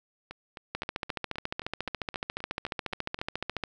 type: two click trains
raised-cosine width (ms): 0.3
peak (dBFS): -15 / -24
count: 42 / 12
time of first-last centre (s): 0.75-3.637 / 0.31-3.19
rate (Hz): 14.2 / 3.82
effects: none